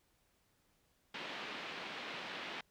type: band-pass noise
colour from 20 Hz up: white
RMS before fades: -45 dBFS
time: 1.14-2.61 s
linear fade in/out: 5 ms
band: 160 to 3400 Hz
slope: 24 dB/octave
effects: pink hiss -75 dBFS RMS until 2.7 s